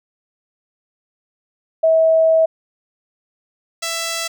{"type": "tone pair in turn", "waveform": ["sine", "5% pulse"], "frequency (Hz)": [646, 663.8], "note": ["E5", "E5"], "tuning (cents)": [-35, 12], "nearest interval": "unison", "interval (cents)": 47, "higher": "second", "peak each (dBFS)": -10, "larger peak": "neither", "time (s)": [[1.83, 2.46], [3.82, 4.28]], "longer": "first", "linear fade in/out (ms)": 10, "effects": []}